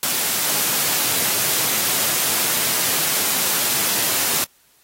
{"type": "high-pass noise", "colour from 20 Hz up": "white", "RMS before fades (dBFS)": -20, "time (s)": [0.03, 4.44], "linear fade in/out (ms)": 0, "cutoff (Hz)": 100, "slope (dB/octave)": 48, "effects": ["white hiss -57 dBFS RMS until 4.83 s", "AAC 48 kbps"]}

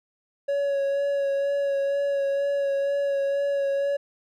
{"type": "tone with vibrato", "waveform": "triangle", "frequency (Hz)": 559, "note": "C#5", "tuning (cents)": 14, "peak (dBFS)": -20, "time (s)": [0.48, 3.97], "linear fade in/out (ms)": 10, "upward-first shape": "sine", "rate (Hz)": 2.1, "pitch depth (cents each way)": 19, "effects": []}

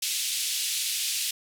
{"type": "band-pass noise", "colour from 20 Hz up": "pink", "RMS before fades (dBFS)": -29, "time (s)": [0.02, 1.31], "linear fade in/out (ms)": 5, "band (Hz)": [2900, 13000], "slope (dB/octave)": 24, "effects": []}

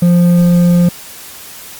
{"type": "tone with hard clipping", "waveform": "sine", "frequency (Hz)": 174.61, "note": "F3", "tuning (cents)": 0, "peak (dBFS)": -7, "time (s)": [0.02, 0.89], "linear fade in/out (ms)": 5, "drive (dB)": 5, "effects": ["white hiss -32 dBFS RMS until 1.79 s", "Opus 32 kbps"]}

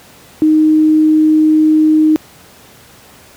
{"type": "tone", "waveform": "sine", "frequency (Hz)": 310.5, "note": "D#4", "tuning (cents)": -3, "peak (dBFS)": -6, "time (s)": [0.42, 2.16], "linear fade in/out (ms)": 0, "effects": ["pink hiss -41 dBFS RMS until 3.36 s", "high-pass 80 Hz 12 dB/octave"]}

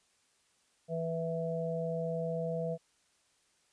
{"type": "harmonic tone", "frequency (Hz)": 164.81, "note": "E3", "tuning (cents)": 0, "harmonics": [1, 3, 4], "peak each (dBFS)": [-36, -36, -37], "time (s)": [0.88, 2.78], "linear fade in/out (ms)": 50, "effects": ["white hiss -71 dBFS RMS until 3.72 s", "resampled to 22050 Hz"]}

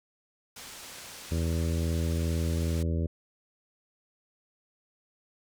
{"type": "low-pass noise", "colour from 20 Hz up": "white", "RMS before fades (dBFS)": -45, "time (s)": [0.56, 2.83], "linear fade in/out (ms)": 5, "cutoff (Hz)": 8300, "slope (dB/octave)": 12}
{"type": "harmonic tone", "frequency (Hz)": 82.41, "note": "E2", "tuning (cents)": 0, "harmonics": [1, 2, 3, 4, 5, 6, 7], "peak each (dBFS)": [-27, -33, -37, -39, -41, -43, -44], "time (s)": [1.31, 3.07], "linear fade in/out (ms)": 10}
{"effects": []}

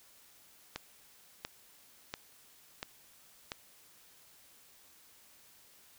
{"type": "click train", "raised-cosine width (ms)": 0.2, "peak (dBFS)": -20, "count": 5, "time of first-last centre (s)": [0.76, 3.519], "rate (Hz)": 1.45, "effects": ["white hiss -61 dBFS RMS until 5.98 s"]}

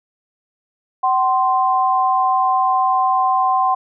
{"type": "tone pair together", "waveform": "sine", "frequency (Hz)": [759.1, 1045], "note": ["F#5", "C6"], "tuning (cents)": [44, -2], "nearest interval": "tritone", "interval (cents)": 554, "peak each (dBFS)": -16, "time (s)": [1.03, 3.75], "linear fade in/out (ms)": 10, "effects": []}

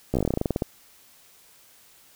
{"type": "slowing click train", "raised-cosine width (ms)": 2, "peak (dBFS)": -10, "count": 16, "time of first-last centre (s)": [0.14, 0.622], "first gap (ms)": 14, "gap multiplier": 1.11, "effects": ["white hiss -55 dBFS RMS until 2.15 s"]}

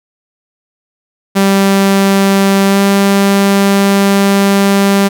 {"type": "tone with pitch glide", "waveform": "sawtooth", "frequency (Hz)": [196, 198.05], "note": ["G3", "G3"], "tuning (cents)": [0, 18], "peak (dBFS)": -3, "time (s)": [1.35, 5.09], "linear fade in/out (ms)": 20, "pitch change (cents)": 18, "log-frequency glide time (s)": [2.66, 2.79], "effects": []}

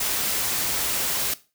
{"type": "noise", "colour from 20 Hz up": "white", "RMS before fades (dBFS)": -25, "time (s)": [0, 1.34], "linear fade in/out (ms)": 5, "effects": ["noise-tail reverb RT60 0.3 s tail -17 dB re dry"]}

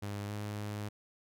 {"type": "tone with pitch glide", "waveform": "sawtooth", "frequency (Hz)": [101.9, 104.22], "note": ["G#2", "G#2"], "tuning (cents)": [-32, 7], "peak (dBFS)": -33, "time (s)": [0.02, 0.89], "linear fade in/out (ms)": 10, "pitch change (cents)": 39, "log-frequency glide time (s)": [0.26, 0.31], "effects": []}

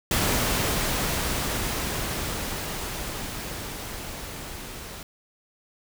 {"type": "noise with level ramp", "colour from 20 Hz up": "pink", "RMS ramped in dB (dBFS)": [-23, -39], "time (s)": [0.11, 5.03], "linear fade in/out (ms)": 2, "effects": []}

